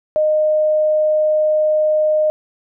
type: tone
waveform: sine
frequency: 615 Hz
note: D#5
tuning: 20 cents flat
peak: -12 dBFS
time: 0.16-2.3 s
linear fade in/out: 0 ms
effects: none